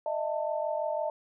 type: tone cluster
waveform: sine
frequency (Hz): 613 / 659 / 892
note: D#5 / E5 / A5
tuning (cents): -26 / -1 / +23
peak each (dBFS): -31 / -33 / -35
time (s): 0.06-1.1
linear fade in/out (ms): 2
effects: none